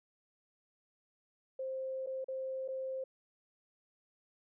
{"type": "tone with dropouts", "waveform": "sine", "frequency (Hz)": 526, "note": "C5", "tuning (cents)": 9, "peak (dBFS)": -36, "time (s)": [1.59, 3.04], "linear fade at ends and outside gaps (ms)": 5, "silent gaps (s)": [[2.063, 2.07], [2.244, 2.283], [2.679, 2.685]], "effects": []}